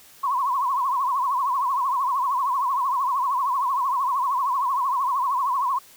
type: tone with vibrato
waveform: sine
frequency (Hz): 1046.5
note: C6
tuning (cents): 0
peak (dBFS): -20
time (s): 0.23-5.79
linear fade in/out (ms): 10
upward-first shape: triangle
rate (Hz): 13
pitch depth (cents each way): 160
effects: white hiss -50 dBFS RMS until 5.96 s